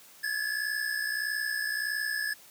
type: tone pair together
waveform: square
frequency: 1664 / 1725.6 Hz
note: G#6 / A6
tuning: +3 / -34 cents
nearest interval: minor second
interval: 63 cents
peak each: -34 / -32 dBFS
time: 0.23-2.34 s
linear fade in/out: 10 ms
effects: white hiss -54 dBFS RMS until 2.5 s + high-pass 100 Hz 12 dB/octave